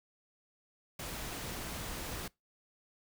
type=noise; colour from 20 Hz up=pink; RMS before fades=-41 dBFS; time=0.99-2.28 s; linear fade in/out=5 ms; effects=noise-tail reverb RT60 0.2 s tail -24 dB re dry